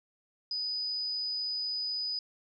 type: tone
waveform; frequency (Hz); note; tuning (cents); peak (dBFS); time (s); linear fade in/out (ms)
sine; 4978; D#8; 0; -31; 0.51-2.19; 2
effects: none